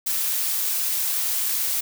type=noise; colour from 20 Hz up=blue; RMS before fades=-24 dBFS; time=0.06-1.81 s; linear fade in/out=10 ms; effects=none